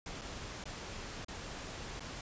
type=noise with dropouts; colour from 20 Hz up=pink; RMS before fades=-44 dBFS; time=0.06-2.21 s; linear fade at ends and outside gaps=2 ms; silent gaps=0.213-0.217 / 0.64-0.655 / 1.247-1.283 / 1.996-2.005 s; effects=resampled to 16000 Hz